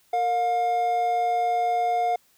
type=tone pair together; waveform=triangle; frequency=462.1 / 713.2 Hz; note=A#4 / F5; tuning=-15 / +36 cents; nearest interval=minor sixth; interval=751 cents; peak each=-29 / -19 dBFS; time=0.13-2.16 s; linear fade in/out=5 ms; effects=white hiss -62 dBFS RMS until 2.37 s